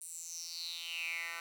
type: tone with high-pass filter sweep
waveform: 10% pulse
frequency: 167.8 Hz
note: E3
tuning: 31 cents sharp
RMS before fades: -42 dBFS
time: 0.01-1.4 s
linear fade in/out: 2 ms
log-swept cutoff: 9200 to 1600 Hz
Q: 6.8
effects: none